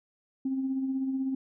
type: tone with tremolo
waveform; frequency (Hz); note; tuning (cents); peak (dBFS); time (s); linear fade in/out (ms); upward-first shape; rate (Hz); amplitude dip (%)
sine; 265.7; C4; +27; -25; 0.45-1.35; 5; sine; 16; 40
effects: tanh soft clip ceiling -21 dBFS